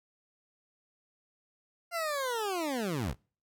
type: linear sweep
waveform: 20% pulse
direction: down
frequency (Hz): 700 to 45.62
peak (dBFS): -26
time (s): 1.91-3.15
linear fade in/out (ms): 50
effects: noise-tail reverb RT60 0.4 s tail -26 dB re dry